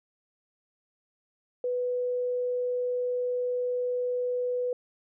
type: tone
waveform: sine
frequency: 495 Hz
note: B4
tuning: 4 cents sharp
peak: -26 dBFS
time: 1.64-4.73 s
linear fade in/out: 2 ms
effects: none